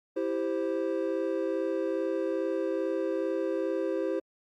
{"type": "chord", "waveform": "triangle", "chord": "C major", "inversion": "first", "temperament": "equal", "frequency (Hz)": [329.6, 392, 523.3], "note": ["E4", "G4", "C5"], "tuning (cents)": [0, 0, 0], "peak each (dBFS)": -30, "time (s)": [0.16, 4.2], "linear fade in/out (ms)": 10, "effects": ["Opus 48 kbps"]}